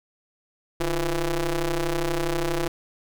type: ring-modulated tone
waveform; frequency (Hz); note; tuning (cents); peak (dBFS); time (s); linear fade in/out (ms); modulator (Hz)
sawtooth; 164.81; E3; 0; -16; 0.8-2.68; 5; 181
effects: none